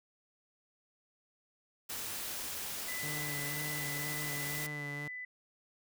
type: noise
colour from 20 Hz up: white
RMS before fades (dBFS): -40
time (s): 1.89-4.67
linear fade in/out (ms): 10
type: tone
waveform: sine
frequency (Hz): 1998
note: B6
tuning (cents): +20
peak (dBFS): -40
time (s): 2.88-5.25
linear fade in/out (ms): 5
type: tone with vibrato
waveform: sawtooth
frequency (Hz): 146.83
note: D3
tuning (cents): 0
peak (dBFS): -37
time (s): 3.03-5.08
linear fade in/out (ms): 5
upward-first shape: sine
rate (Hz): 2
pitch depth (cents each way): 32
effects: none